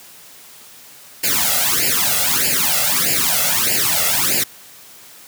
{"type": "noise with flanger", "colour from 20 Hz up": "white", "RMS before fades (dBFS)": -17, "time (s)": [1.23, 4.44], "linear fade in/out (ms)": 10, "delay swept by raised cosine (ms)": [0.41, 1.51], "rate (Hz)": 1.6, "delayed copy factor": 1, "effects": ["white hiss -42 dBFS RMS until 5.27 s", "high-pass 100 Hz 12 dB/octave"]}